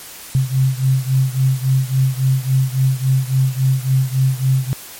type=beating tone pair; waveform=sine; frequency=130.81 / 134.41 Hz; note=C3 / C3; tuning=0 / +47 cents; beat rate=3.6 Hz; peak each=-15 / -17 dBFS; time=0.35-4.73 s; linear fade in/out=0 ms; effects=white hiss -35 dBFS RMS until 4.99 s + MP3 64 kbps